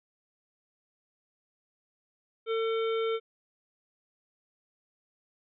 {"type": "harmonic tone with a mistuned harmonic", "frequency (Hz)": 450, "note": "A4", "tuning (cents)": 39, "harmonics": [1, 3, 5, 7, 8], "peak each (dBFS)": [-27, -37, -41, -44, -45], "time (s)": [2.46, 3.2], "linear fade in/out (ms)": 50, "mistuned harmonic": 7, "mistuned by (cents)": -20, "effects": []}